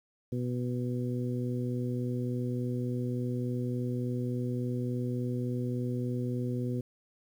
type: harmonic tone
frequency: 123.47 Hz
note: B2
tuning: in tune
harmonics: 1 / 2 / 3 / 4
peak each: -32 / -34 / -39 / -42 dBFS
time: 0.32-6.81 s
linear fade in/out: 5 ms
effects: 10-bit